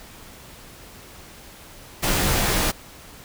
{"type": "noise with comb filter", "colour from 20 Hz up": "pink", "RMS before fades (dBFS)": -21, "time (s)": [2.02, 2.72], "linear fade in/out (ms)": 20, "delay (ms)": 18, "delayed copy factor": -0.65, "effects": ["pink hiss -44 dBFS RMS until 3.24 s"]}